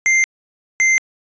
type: tone pair in turn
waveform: square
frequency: 2093 / 2083 Hz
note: C7 / C7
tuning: 0 / -8 cents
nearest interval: unison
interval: 8 cents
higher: first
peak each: -12 dBFS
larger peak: neither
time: 0.06-0.24 / 0.8-0.98 s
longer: neither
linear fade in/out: 0 ms
effects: resampled to 16000 Hz